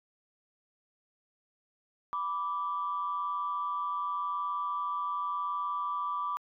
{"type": "tone pair together", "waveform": "sine", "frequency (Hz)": [987.8, 1168.7], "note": ["B5", "D6"], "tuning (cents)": [0, -9], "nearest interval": "minor third", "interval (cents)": 291, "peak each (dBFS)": [-35, -31], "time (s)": [2.13, 6.37], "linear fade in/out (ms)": 0, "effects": ["tanh soft clip ceiling -23 dBFS"]}